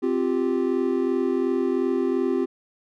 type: chord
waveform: triangle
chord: C suspended fourth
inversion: none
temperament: equal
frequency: 261.6 / 349.2 / 392 Hz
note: C4 / F4 / G4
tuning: 0 / 0 / 0 cents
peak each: -23 dBFS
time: 0.02-2.46 s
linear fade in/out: 20 ms
effects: none